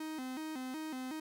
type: tone with vibrato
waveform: 45% pulse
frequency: 283.9 Hz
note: C#4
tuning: 41 cents sharp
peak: -39 dBFS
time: 0-1.2 s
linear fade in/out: 5 ms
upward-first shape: square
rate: 2.7 Hz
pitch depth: 170 cents each way
effects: none